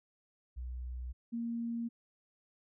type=tone pair in turn; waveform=sine; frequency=62 / 233.1 Hz; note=B1 / A#3; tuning=+7 / 0 cents; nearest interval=octave + major seventh; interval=2293 cents; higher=second; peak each=-38 / -34 dBFS; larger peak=second; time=0.56-1.13 / 1.32-1.89 s; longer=neither; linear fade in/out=20 ms; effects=none